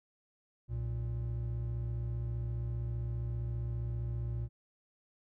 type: tone pair together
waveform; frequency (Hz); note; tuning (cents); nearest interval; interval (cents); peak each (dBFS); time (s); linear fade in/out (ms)
triangle; 61.74 / 116.84; B1 / A#2; 0 / +4; major seventh; 1104; -36 / -33; 0.68-4.49; 50
effects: none